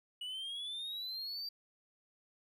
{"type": "exponential sweep", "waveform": "triangle", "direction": "up", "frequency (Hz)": [2919, 4699], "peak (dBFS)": -38, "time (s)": [0.21, 1.49], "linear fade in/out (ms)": 5, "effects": []}